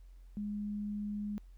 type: tone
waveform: sine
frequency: 207.2 Hz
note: G#3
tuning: 4 cents flat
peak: -35 dBFS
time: 0.37-1.38 s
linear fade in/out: 0 ms
effects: added 44 Hz sine -51 dBFS peak until 1.57 s + pink hiss -75 dBFS RMS until 1.57 s